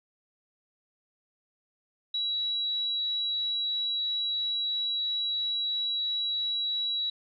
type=tone; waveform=sine; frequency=3899 Hz; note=B7; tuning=23 cents flat; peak=-27 dBFS; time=2.14-7.1 s; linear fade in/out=5 ms; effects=none